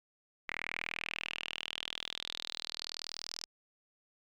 sawtooth tone with band-pass filter sweep, 40.39 Hz, E1, 35 cents flat, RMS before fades -42 dBFS, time 0.48-3.46 s, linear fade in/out 10 ms, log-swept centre 2100 to 5300 Hz, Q 5.7, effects none

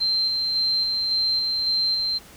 sine tone with tremolo, 4133 Hz, C8, 22 cents flat, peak -19 dBFS, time 0-2.19 s, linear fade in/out 20 ms, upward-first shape square, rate 1.8 Hz, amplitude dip 25%, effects pink hiss -47 dBFS RMS until 2.36 s

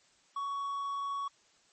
triangle tone, 1119 Hz, C#6, 16 cents sharp, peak -31 dBFS, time 0.36-1.28 s, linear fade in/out 5 ms, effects white hiss -66 dBFS RMS until 1.72 s + MP3 32 kbps

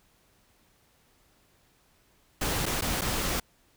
pink noise with dropouts, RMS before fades -29 dBFS, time 2.41-3.4 s, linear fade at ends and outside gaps 5 ms, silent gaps 2.657-2.662 / 2.811-2.82 / 3.011-3.017 s, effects pink hiss -65 dBFS RMS until 3.76 s

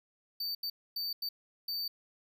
square tone bursts at uneven times, 4588 Hz, D8, 41 cents flat, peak -34 dBFS, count 5, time 0.4-0.55 / 0.63-0.7 / 0.96-1.13 / 1.22-1.29 / 1.68-1.88 s, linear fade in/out 5 ms, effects none

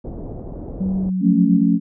pink low-pass noise, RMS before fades -31 dBFS, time 0.04-1.1 s, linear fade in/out 10 ms, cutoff 600 Hz, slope 24 dB/octave
sine tone with pitch glide, 189.4 to 186.04 Hz, F#3 to F#3, +41 to +10 cents, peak -18 dBFS, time 0.8-1.64 s, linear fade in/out 10 ms, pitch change -31 cents, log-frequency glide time 0.97-1.12 s
sine chord, F augmented, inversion none, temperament equal with one note detuned, 177.77 / 220 / 277.2 Hz, F3 / A3 / C#4, +31 / 0 / 0 cents, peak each -17 dBFS, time 1.2-1.8 s, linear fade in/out 50 ms
effects none

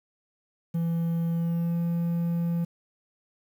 triangle tone with pitch glide, 167.2 to 169.83 Hz, E3 to F3, +25 to -48 cents, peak -22 dBFS, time 0.74-2.65 s, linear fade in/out 10 ms, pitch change +27 cents, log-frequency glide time 1.3-1.77 s, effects 9-bit

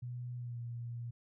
sine tone with pitch glide, 122.7 to 118.66 Hz, B2 to A#2, -11 to +31 cents, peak -39 dBFS, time 0.02-1.11 s, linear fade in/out 10 ms, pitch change -58 cents, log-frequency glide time 0.36-0.59 s, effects none

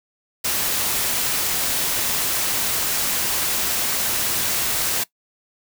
white noise, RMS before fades -22 dBFS, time 0.44-5.04 s, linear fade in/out 10 ms, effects noise-tail reverb RT60 0.1 s tail -20 dB re dry

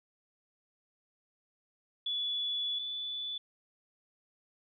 sine tone pair in turn, 3427 / 3471 Hz, A7 / A7, -46 / -24 cents, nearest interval unison, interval 22 cents, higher second, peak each -31 / -35 dBFS, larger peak first, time 2.06-2.79 / 2.79-3.38 s, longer first, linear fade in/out 5 ms, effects none

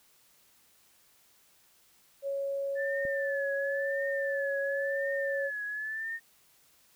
sine tone, 554 Hz, C#5, 1 cent flat, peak -30 dBFS, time 2.22-5.51 s, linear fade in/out 50 ms
sine tone with vibrato, 1749 Hz, A6, 11 cents flat, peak -33 dBFS, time 2.75-6.2 s, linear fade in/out 50 ms, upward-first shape triangle, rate 0.95 Hz, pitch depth 84 cents each way
click, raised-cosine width 3 ms, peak -32 dBFS, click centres 3.052 s
effects white hiss -64 dBFS RMS until 6.95 s

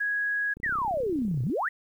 sine tone, 1661.2 Hz, G#6, in tune, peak -25 dBFS, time 0-0.54 s, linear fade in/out 10 ms
click train, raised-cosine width 3 ms, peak -30 dBFS, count 31, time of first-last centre 0.57-1.499 s, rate 32.3 Hz
sine exponential two-way sweep, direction down then up, 2025 to 114.5 to 2025 Hz, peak -25 dBFS, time 0.63-1.69 s, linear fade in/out 10 ms, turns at 1.43 s
effects 10-bit

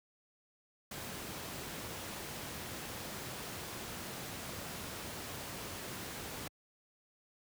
pink noise, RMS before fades -43 dBFS, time 0.91-6.48 s, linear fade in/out 5 ms, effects high-pass 80 Hz 12 dB/octave

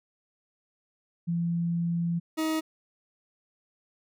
sine / 40% pulse tone pair in turn, 170 / 316.3 Hz, F3 / D#4, -46 / +29 cents, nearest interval major seventh, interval 1075 cents, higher second, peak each -25 dBFS, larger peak neither, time 1.27-2.2 / 2.37-2.61 s, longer first, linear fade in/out 20 ms, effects none

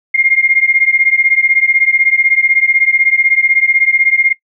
sine beating tone pair, 2118 / 2134 Hz, C7 / C7, +21 / +34 cents, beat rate 16 Hz, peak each -11 dBFS, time 0.14-4.33 s, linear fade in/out 10 ms, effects noise-tail reverb RT60 0.1 s tail -19 dB re dry

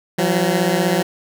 15% pulse beating tone pair, 170.7 / 186.7 Hz, F3 / F#3, -39 / +16 cents, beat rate 16 Hz, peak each -12 dBFS, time 0.18-1.03 s, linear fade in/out 10 ms, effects none

